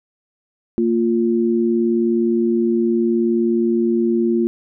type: tone pair together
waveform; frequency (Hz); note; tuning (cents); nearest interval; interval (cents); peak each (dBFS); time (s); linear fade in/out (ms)
sine; 229.9 / 349.2; A#3 / F4; -24 / 0; perfect fifth; 724; -17; 0.78-4.47; 0
effects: none